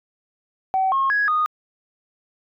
sine tone with pitch steps, 762 / 1080 / 1666 / 1235 Hz, G5 / C#6 / G#6 / D#6, -49 / -45 / +5 / -13 cents, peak -16 dBFS, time 0.74-1.46 s, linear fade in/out 0 ms, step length 180 ms, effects tanh soft clip ceiling -12 dBFS

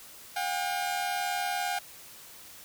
sawtooth tone pair together, 720 / 799.7 Hz, F#5 / G5, -47 / +34 cents, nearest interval major second, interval 181 cents, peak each -28 dBFS, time 0.36-1.79 s, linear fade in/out 5 ms, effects white hiss -49 dBFS RMS until 2.64 s

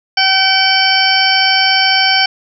harmonic tone, 766 Hz, G5, 40 cents flat, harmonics 1 / 2 / 3 / 4 / 6 / 7, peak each -16 / -16 / -16 / -16 / -16 / -16 dBFS, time 0.17-2.26 s, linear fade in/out 5 ms, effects none

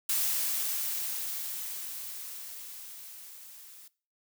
blue noise with level ramp, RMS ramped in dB -28 to -51 dBFS, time 0.09-3.88 s, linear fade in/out 5 ms, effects noise-tail reverb RT60 0.4 s tail -21 dB re dry

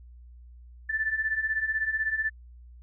sine beating tone pair, 1748 / 1764 Hz, A6 / A6, -12 / +4 cents, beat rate 16 Hz, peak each -31 / -27 dBFS, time 0.89-2.3 s, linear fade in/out 10 ms, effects added 60 Hz sine -46 dBFS peak until 2.82 s

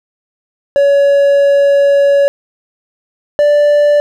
triangle tone pair in turn, 563 / 586.1 Hz, C#5 / D5, +27 / -4 cents, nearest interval minor second, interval 69 cents, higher second, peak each -4 dBFS, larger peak neither, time 0.76-2.28 / 3.39-4 s, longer first, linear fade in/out 0 ms, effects none

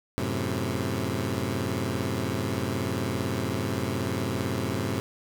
15% pulse chord, F# diminished, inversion none, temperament equal, 92.5 / 110 / 130.81 Hz, F#2 / A2 / C3, 0 / 0 / 0 cents, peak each -25 dBFS, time 0.18-5 s, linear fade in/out 0 ms, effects none

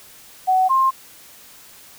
sine tone pair in turn, 749 / 1059.2 Hz, F#5 / C6, +21 / +21 cents, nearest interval tritone, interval 600 cents, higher second, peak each -13 dBFS, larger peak neither, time 0.47-0.69 / 0.69-0.91 s, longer neither, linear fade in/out 20 ms, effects white hiss -45 dBFS RMS until 1.98 s

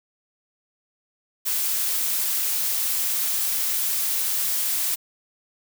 blue noise, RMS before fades -24 dBFS, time 1.45-4.96 s, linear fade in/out 20 ms, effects none

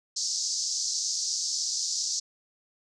pink band-pass noise, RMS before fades -30 dBFS, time 0.16-2.2 s, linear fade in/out 10 ms, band 4700 to 6900 Hz, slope 48 dB/octave, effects none

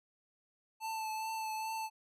square tone with vibrato, 880 Hz, A5, in tune, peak -37 dBFS, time 0.8-1.9 s, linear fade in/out 50 ms, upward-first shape triangle, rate 2.4 Hz, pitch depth 24 cents each way, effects resampled to 32000 Hz

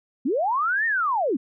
sine linear two-way sweep, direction up then down, 219.4 to 1864.7 to 219.4 Hz, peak -20 dBFS, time 0.25-1.37 s, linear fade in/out 10 ms, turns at 0.86 s, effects none

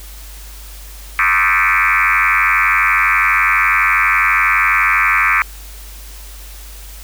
sine tone with frequency modulation, 1760 Hz, A6, in tune, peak -10 dBFS, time 1.19-5.42 s, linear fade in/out 0 ms, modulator 92.1 Hz, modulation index 7, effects added 50 Hz sine -32 dBFS peak until 7.03 s + white hiss -38 dBFS RMS until 7.03 s

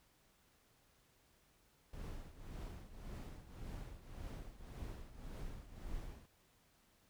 brown noise with tremolo, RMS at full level -45 dBFS, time 1.93-6.26 s, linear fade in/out 5 ms, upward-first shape triangle, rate 1.8 Hz, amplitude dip 80%, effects pink hiss -72 dBFS RMS until 7.09 s

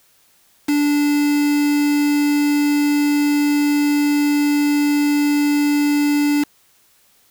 triangle tone with quantisation, 291.7 Hz, D4, 12 cents flat, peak -12 dBFS, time 0.68-6.44 s, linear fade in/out 10 ms, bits 4, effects white hiss -56 dBFS RMS until 7.3 s

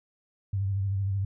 sine tone with vibrato, 98 Hz, G2, in tune, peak -25 dBFS, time 0.53-1.25 s, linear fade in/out 5 ms, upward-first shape sine, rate 13 Hz, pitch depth 47 cents each way, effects none

